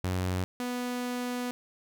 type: tone pair in turn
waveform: sawtooth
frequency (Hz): 91.9 / 246.5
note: F#2 / B3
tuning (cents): -11 / -3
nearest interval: octave + perfect fourth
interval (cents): 1708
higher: second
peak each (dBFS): -24 / -27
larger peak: first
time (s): 0.04-0.44 / 0.6-1.51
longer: second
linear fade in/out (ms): 0
effects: none

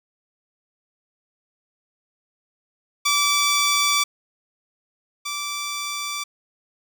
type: tone pair in turn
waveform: 10% pulse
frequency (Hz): 1158 / 1165.4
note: D6 / D6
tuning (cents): -25 / -14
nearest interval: unison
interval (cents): 11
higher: second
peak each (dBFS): -9 / -18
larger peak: first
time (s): 3.05-4.04 / 5.25-6.24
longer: neither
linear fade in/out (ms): 10
effects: none

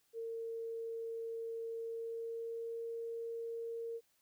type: tone with pitch glide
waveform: sine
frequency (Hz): 456.5 to 461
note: A#4 to A#4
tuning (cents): -36 to -19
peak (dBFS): -39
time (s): 0.13-4.01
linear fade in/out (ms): 50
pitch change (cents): +17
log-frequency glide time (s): 1.71-2.86
effects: white hiss -75 dBFS RMS until 4.21 s

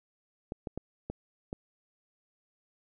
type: clicks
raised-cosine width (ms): 2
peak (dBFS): -22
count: 5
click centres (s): 0.521 / 0.672 / 0.776 / 1.1 / 1.529
effects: none

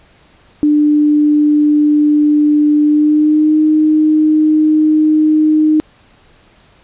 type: tone with pitch glide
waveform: sine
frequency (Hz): 297.8 to 308.5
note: D4 to D#4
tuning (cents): +24 to -15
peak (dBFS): -7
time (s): 0.63-5.8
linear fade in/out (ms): 0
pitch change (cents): +61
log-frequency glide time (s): 2.83-3.58
effects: pink hiss -48 dBFS RMS until 6.83 s + resampled to 8000 Hz

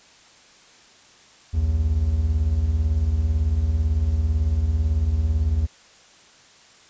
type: beating tone pair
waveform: triangle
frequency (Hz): 61.74 / 79.74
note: B1 / D#2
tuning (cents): 0 / +43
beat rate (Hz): 18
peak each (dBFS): -23 / -17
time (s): 1.53-5.67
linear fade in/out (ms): 20
effects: white hiss -51 dBFS RMS until 6.89 s + resampled to 16000 Hz

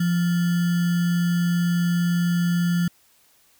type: tone with sample-and-hold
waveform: sine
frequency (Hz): 173.5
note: F3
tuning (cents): -11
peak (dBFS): -18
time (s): 0-2.88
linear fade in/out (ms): 5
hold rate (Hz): 1575
effects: white hiss -59 dBFS RMS until 3.59 s

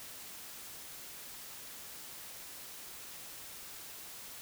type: silence
effects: white hiss -48 dBFS RMS until 4.41 s

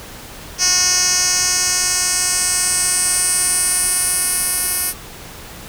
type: tone with band-pass filter sweep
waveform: 10% pulse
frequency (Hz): 363.9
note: F#4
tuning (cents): -29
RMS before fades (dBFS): -17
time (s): 0.58-4.94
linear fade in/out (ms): 50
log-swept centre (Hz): 6100 to 11000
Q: 3.9
effects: pink hiss -35 dBFS RMS until 5.68 s

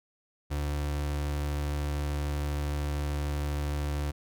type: tone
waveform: 35% pulse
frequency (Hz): 73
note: D2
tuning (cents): -10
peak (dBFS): -27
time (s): 0.5-4.12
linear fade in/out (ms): 20
effects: none

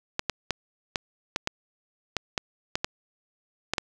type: clicks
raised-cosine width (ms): 0.2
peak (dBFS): -8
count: 12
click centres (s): 0.194 / 0.297 / 0.507 / 0.958 / 1.361 / 1.474 / 2.167 / 2.378 / 2.755 / 2.845 / 3.736 / 3.782
effects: none

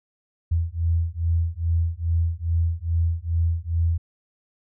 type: beating tone pair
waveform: sine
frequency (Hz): 82.41 / 84.81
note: E2 / E2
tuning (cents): 0 / +50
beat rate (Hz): 2.4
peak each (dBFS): -23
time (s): 0.51-3.98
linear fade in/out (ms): 10
effects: none

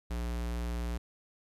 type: tone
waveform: square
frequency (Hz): 59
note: A#1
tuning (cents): +22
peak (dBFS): -33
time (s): 0.1-0.98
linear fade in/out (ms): 10
effects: resampled to 32000 Hz + 12-bit

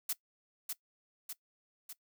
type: noise with echo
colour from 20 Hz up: blue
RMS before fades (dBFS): -34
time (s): 0.09-0.13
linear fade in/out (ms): 5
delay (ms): 600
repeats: 3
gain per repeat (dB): -4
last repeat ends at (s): 1.93
effects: noise-tail reverb RT60 0.1 s tail -19 dB re dry

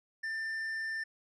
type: tone with tanh clipping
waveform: sine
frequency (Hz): 1787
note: A6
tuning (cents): +26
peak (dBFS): -35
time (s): 0.23-1.04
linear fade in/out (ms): 10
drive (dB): 6
effects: none

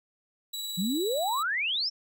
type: tone with tremolo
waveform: sawtooth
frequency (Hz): 3912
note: B7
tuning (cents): -17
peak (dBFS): -29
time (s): 0.53-1.43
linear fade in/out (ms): 10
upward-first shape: sine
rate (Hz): 19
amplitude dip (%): 25
type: exponential sweep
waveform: sine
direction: up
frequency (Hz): 168.9 to 5588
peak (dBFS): -26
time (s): 0.77-1.9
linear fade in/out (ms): 20
effects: none

